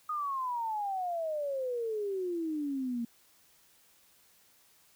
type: exponential sweep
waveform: sine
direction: down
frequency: 1250 to 229.8 Hz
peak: -31 dBFS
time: 0.09-3.05 s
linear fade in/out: 5 ms
effects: white hiss -64 dBFS RMS until 4.95 s